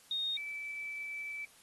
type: tone pair in turn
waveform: sine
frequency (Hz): 3704 / 2314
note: A#7 / D7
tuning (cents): -12 / -26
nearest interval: minor sixth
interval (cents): 814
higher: first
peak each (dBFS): -32 / -38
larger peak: first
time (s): 0.11-0.37 / 0.37-1.45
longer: second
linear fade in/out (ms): 2
effects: white hiss -61 dBFS RMS until 1.62 s + AAC 32 kbps